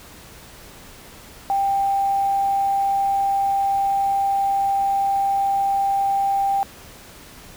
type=tone with quantisation; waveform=sine; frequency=790 Hz; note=G5; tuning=13 cents sharp; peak=-17 dBFS; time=1.5-6.63 s; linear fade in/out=0 ms; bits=7; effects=pink hiss -43 dBFS RMS until 7.56 s